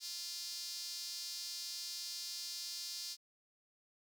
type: tone with high-pass filter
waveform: sawtooth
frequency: 347.8 Hz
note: F4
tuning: 7 cents flat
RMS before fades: -44 dBFS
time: 0-3.17 s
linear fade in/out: 50 ms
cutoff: 4800 Hz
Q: 3.7
effects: none